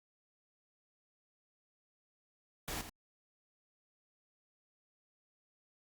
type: noise with echo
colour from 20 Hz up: pink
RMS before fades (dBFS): -40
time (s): 2.68-2.81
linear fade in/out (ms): 0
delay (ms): 83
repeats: 1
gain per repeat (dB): -9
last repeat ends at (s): 2.893
effects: Opus 48 kbps